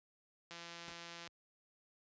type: click train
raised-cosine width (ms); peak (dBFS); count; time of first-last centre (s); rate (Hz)
0.2; -32; 131; 0.51-1.275; 170
type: noise with exponential decay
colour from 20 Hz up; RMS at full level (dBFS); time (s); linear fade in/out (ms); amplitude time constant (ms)
pink; -46; 0.88-0.98; 0; 20
effects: high-pass 60 Hz 12 dB/octave + resampled to 16000 Hz